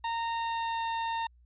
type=tone with pitch glide; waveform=40% pulse; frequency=922 to 914.6 Hz; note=A#5 to A#5; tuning=-19 to -33 cents; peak=-29 dBFS; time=0.04-1.27 s; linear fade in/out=5 ms; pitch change=-14 cents; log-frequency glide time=0.3-0.86 s; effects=added 60 Hz sine -57 dBFS peak until 1.45 s + resampled to 8000 Hz